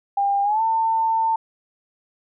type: tone with pitch glide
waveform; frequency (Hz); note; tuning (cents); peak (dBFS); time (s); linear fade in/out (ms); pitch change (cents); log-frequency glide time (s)
sine; 800 to 898; G5 to A5; +35 to +35; -17; 0.17-1.36; 5; +200; 0.43-0.62
effects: none